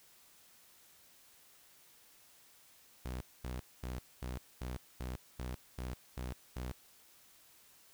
sawtooth tone bursts, 62.6 Hz, B1, 24 cents sharp, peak -35 dBFS, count 10, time 3.05-6.72 s, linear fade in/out 5 ms, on 160 ms, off 230 ms, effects white hiss -63 dBFS RMS until 7.93 s

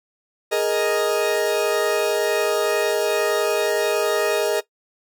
40% pulse chord, Ab suspended second, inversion none, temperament equal, 415.3 / 466.2 / 622.3 Hz, Ab4 / Bb4 / Eb5, 0 / 0 / 0 cents, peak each -22 dBFS, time 0.51-4.61 s, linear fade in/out 20 ms, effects noise-tail reverb RT60 0.1 s tail -17 dB re dry

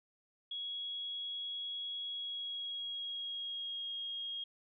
sine tone with pitch glide, 3330 to 3263 Hz, G#7 to G#7, +4 to -31 cents, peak -38 dBFS, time 0.51-4.44 s, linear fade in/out 5 ms, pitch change -35 cents, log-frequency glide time 2.02-3.92 s, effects none

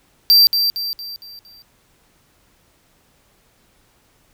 square tone with echo, 4699 Hz, D8, in tune, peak -8 dBFS, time 0.3-0.47 s, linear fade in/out 0 ms, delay 230 ms, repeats 5, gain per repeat -7 dB, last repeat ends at 1.62 s, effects pink hiss -58 dBFS RMS until 4.33 s

